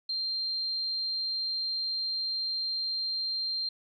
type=tone; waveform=sine; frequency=4173 Hz; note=C8; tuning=5 cents flat; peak=-29 dBFS; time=0.09-3.69 s; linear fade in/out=5 ms; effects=none